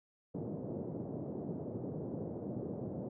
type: band-pass noise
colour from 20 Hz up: pink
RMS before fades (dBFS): -41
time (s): 0.34-3.09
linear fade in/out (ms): 10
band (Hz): 120 to 550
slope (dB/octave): 24
effects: none